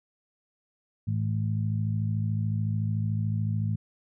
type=harmonic tone; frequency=53.7 Hz; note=A1; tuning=41 cents flat; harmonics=2 / 3 / 4; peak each=-26 / -32 / -35 dBFS; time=1.07-3.76 s; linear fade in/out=10 ms; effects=none